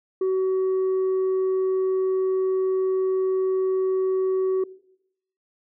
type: tone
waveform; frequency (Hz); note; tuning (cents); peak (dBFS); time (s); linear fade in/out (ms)
sine; 377.2; F#4; +33; -17; 0.21-4.64; 5
effects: noise-tail reverb RT60 0.8 s tail -21 dB re dry + tanh soft clip ceiling -19 dBFS